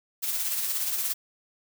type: noise with tremolo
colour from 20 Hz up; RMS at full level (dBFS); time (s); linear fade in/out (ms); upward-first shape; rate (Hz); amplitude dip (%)
blue; -27; 0.22-1.14; 20; sine; 17; 40
effects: none